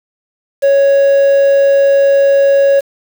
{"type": "tone with quantisation", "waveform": "triangle", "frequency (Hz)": 554.4, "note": "C#5", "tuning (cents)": 0, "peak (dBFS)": -4, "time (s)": [0.62, 2.81], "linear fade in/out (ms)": 20, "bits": 5, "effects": []}